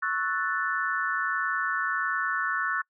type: chord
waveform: sine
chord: F# minor seventh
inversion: second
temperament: equal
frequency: 1108.7 / 1318.5 / 1480 / 1760 Hz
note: C#6 / E6 / F#6 / A6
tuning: 0 / 0 / 0 / 0 cents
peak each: -32 / -32 / -29 / -31 dBFS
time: 0.02-2.82 s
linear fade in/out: 10 ms
effects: noise-tail reverb RT60 0.1 s tail -26 dB re dry